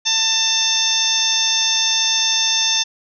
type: harmonic tone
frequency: 893 Hz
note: A5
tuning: 25 cents sharp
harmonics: 1 / 2 / 3 / 4 / 5 / 6 / 7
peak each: -30 / -30 / -26 / -19 / -30 / -20 / -21 dBFS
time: 0.05-2.84 s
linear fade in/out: 20 ms
effects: none